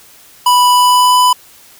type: tone with pitch glide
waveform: square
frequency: 987.8 to 997 Hz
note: B5 to B5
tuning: 0 to +16 cents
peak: -7 dBFS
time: 0.46-1.33 s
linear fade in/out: 5 ms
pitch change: +16 cents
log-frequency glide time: 0.69-1.18 s
effects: white hiss -42 dBFS RMS until 1.79 s